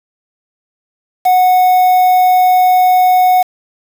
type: tone with quantisation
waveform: triangle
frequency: 735 Hz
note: F#5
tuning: 12 cents flat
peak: -4 dBFS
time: 1.25-3.43 s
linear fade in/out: 10 ms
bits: 4
effects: none